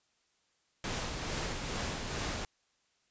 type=noise with tremolo; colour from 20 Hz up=pink; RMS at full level=-35 dBFS; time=0.84-2.45 s; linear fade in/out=2 ms; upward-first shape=sine; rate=2.3 Hz; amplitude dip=35%; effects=white hiss -74 dBFS RMS until 3.1 s + resampled to 16000 Hz